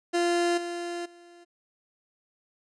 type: tone with level steps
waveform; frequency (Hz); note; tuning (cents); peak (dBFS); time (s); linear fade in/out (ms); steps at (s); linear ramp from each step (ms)
30% pulse; 346.2; F4; -15; -20 / -29 / -47; 0.13-1.45; 20; 0.57 / 1.05; 10
effects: resampled to 22050 Hz